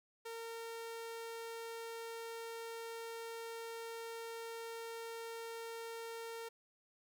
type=tone; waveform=sawtooth; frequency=458.3 Hz; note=A#4; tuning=29 cents flat; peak=-40 dBFS; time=0.25-6.49 s; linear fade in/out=10 ms; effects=none